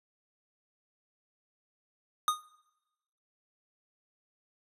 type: tone with exponential decay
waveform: square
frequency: 1235 Hz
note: D#6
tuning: 13 cents flat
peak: -22 dBFS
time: 2.28-2.43 s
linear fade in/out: 1 ms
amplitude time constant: 32 ms
effects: noise-tail reverb RT60 1.0 s tail -22 dB re dry + resampled to 32000 Hz